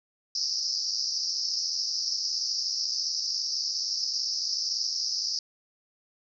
pink band-pass noise, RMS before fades -30 dBFS, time 0.35-5.39 s, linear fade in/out 2 ms, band 4800 to 5600 Hz, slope 96 dB/octave, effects none

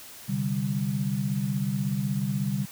sine chord, C suspended second, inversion none, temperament just, 130.81 / 147.16 / 196.22 Hz, C3 / D3 / G3, 0 / +4 / +2 cents, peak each -30 / -30 / -28 dBFS, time 0.28-2.66 s, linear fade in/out 20 ms, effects white hiss -45 dBFS RMS until 2.71 s

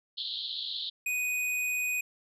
white band-pass noise, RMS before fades -36 dBFS, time 0.17-0.9 s, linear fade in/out 10 ms, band 3200 to 4300 Hz, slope 96 dB/octave
square tone, 2489 Hz, D#7, in tune, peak -29 dBFS, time 1.06-2.01 s, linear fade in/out 5 ms
effects resampled to 32000 Hz

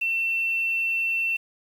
sine tone with quantisation, 2695 Hz, E7, 38 cents sharp, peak -22 dBFS, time 0.01-1.37 s, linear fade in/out 10 ms, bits 8, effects none

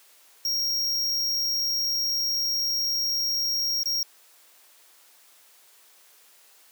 square tone with dropouts, 5588 Hz, F8, in tune, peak -24 dBFS, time 0.45-4.03 s, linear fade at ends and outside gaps 2 ms, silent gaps 3.833-3.857 s, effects white hiss -56 dBFS RMS until 6.71 s + high-pass 400 Hz 12 dB/octave

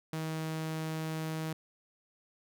sawtooth tone, 158.8 Hz, D#3, 36 cents sharp, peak -30 dBFS, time 0.13-1.53 s, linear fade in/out 2 ms, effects none

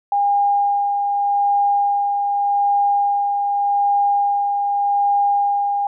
sine tone with tremolo, 809 Hz, G#5, 46 cents flat, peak -13 dBFS, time 0.12-5.87 s, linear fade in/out 2 ms, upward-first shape sine, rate 0.84 Hz, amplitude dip 35%, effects none

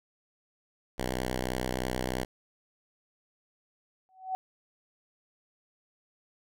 5% pulse tone with vibrato, 63.1 Hz, B1, 38 cents sharp, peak -19 dBFS, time 0.98-2.25 s, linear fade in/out 10 ms, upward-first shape sine, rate 9.3 Hz, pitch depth 33 cents each way
sine tone with exponential growth, 753 Hz, F#5, 30 cents sharp, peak -26 dBFS, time 4.09-4.35 s, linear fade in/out 0 ms, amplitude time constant 55 ms
effects none

